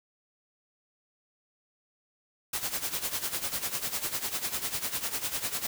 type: noise with tremolo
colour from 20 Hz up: white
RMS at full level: -30 dBFS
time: 2.53-5.67 s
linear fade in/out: 5 ms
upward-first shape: sine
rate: 10 Hz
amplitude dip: 75%
effects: none